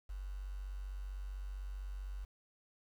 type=tone with quantisation; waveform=sine; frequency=47.8 Hz; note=G1; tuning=43 cents flat; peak=-40 dBFS; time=0.09-2.25 s; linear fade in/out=10 ms; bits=10; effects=none